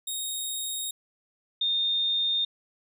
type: tone pair in turn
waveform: 15% pulse / sine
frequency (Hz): 3733 / 3648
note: A#7 / A#7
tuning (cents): +2 / -38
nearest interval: unison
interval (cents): 40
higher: first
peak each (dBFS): -23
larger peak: neither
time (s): 0.07-0.91 / 1.61-2.45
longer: neither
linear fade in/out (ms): 5
effects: none